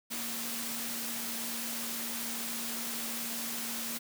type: tone in noise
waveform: sine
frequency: 232.6 Hz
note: A#3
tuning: 4 cents flat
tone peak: -43 dBFS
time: 0.1-3.99 s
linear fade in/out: 20 ms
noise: white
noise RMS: -37 dBFS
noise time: 0.1-3.99 s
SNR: -9 dB
effects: high-pass 150 Hz 12 dB/octave